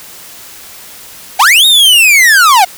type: linear two-way sweep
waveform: 45% pulse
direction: up then down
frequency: 698.5 to 3781 to 698.5 Hz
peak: -3 dBFS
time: 1.39-2.65 s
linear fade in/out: 10 ms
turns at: 1.66 s
effects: white hiss -32 dBFS RMS until 2.77 s